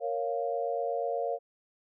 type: chord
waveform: sine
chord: Bb minor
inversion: none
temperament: equal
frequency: 466.2 / 554.4 / 698.5 Hz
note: Bb4 / Db5 / F5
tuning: 0 / 0 / 0 cents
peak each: -33 dBFS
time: 0-1.39 s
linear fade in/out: 50 ms
effects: none